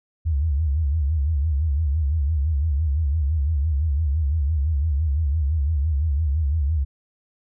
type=tone with vibrato; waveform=sine; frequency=74.7 Hz; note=D2; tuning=30 cents sharp; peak=-18 dBFS; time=0.25-6.85 s; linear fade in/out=20 ms; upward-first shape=sine; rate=5.9 Hz; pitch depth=170 cents each way; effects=none